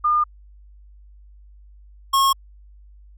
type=tone pair in turn; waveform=sine / square; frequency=1211 / 1087.3 Hz; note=D#6 / C#6; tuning=-47 / -34 cents; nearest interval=major second; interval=187 cents; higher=first; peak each=-15 dBFS; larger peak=neither; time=0.04-0.24 / 2.13-2.33 s; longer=neither; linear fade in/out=10 ms; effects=added 50 Hz sine -44 dBFS peak until 3.17 s